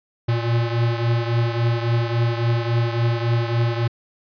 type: beating tone pair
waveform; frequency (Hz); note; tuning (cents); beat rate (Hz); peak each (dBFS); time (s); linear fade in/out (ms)
square; 116.54 / 120.14; A#2 / B2; 0 / -47; 3.6; -20 / -25; 0.28-3.88; 10
effects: resampled to 11025 Hz